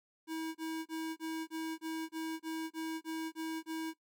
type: tone bursts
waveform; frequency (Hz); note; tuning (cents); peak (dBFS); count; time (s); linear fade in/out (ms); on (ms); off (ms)
square; 321.5; E4; -43; -37; 12; 0.27-3.938; 50; 280; 28
effects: noise-tail reverb RT60 0.1 s tail -17 dB re dry